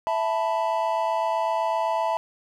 triangle chord, E suspended fourth, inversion none, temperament equal, 659.3 / 880 / 987.8 Hz, E5 / A5 / B5, 0 / 0 / 0 cents, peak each -24 / -24 / -26 dBFS, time 0.07-2.17 s, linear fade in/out 0 ms, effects none

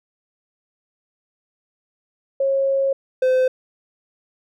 sine / triangle tone pair in turn, 544 / 514.3 Hz, C#5 / C5, -33 / -30 cents, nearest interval minor second, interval 97 cents, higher first, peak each -16 / -12 dBFS, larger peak second, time 2.4-2.93 / 3.22-3.48 s, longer first, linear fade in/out 5 ms, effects none

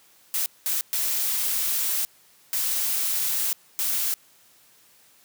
blue noise bursts at uneven times, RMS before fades -25 dBFS, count 5, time 0.34-0.46 / 0.66-0.81 / 0.93-2.05 / 2.53-3.53 / 3.79-4.14 s, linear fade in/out 0 ms, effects white hiss -57 dBFS RMS until 5.24 s + high-pass 80 Hz 12 dB/octave

